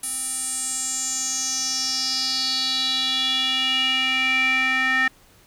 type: tone with band-pass filter sweep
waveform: square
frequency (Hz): 261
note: C4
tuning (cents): -4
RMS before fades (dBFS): -23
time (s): 0.03-5.08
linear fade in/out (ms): 5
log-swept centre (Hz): 10000 to 1900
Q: 6
effects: pink hiss -54 dBFS RMS until 5.46 s